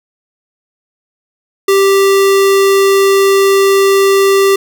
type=tone; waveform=square; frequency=392 Hz; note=G4; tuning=in tune; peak=-7 dBFS; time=1.68-4.56 s; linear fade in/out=5 ms; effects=none